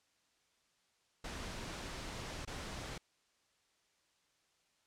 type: noise with dropouts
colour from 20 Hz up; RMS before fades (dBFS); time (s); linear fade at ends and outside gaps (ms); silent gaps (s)
pink; -44; 1.24-2.98; 5; 2.451-2.474
effects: white hiss -75 dBFS RMS until 4.86 s + low-pass 7000 Hz 12 dB/octave